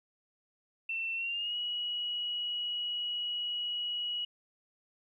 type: tone with pitch glide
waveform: sine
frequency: 2688 to 2914 Hz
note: E7 to F#7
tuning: +33 to -27 cents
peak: -32 dBFS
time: 0.89-4.25 s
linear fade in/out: 5 ms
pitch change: +140 cents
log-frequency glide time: 1.14-1.56 s
effects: 12-bit